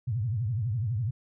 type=tone with vibrato; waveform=sine; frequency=112.7 Hz; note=A2; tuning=42 cents sharp; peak=-26 dBFS; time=0.07-1.11 s; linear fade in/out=10 ms; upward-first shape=triangle; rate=12 Hz; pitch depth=300 cents each way; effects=none